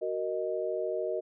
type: chord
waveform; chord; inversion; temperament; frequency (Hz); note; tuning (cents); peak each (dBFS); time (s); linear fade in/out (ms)
sine; D# minor; first; just; 373.4 / 466.7 / 622.3; F#4 / A#4 / D#5; +16 / +2 / 0; -34 / -34 / -33; 0.01-1.21; 20
effects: none